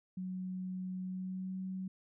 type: tone with pitch glide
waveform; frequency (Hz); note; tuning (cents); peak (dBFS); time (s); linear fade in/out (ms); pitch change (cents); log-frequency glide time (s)
sine; 185 to 187.91; F#3 to F#3; 0 to +27; -37; 0.17-1.88; 5; +27; 1.03-1.6
effects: none